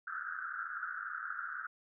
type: band-pass noise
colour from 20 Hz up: pink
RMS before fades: -41 dBFS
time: 0.07-1.67 s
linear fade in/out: 5 ms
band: 1300 to 1600 Hz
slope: 96 dB/octave
effects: none